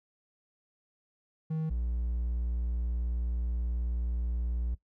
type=tone pair in turn; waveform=triangle; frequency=158.4 / 59.33 Hz; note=D#3 / A#1; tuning=+31 / +31 cents; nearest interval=octave + perfect fourth; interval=1700 cents; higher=first; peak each=-27 dBFS; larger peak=neither; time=1.5-1.7 / 1.7-4.75 s; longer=second; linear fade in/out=10 ms; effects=noise-tail reverb RT60 0.1 s tail -18 dB re dry